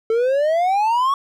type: exponential sweep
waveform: triangle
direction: up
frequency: 440 to 1128 Hz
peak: -13 dBFS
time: 0.1-1.14 s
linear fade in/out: 2 ms
effects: none